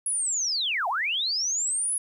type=linear two-way sweep; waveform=sine; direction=down then up; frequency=10548 to 659.3 to 10548 Hz; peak=-24 dBFS; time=0.06-1.98 s; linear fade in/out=2 ms; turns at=0.88 s; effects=10-bit